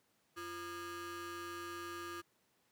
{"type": "ring-modulated tone", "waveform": "30% pulse", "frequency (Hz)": 434.1, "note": "A4", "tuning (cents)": -23, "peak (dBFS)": -37, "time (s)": [0.36, 2.22], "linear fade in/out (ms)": 20, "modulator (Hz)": 779, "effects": ["pink hiss -75 dBFS RMS until 2.71 s", "high-pass 150 Hz 12 dB/octave"]}